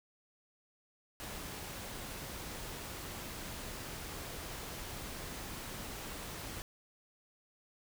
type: noise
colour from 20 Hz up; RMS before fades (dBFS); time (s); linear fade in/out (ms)
pink; -44; 1.2-6.62; 0
effects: none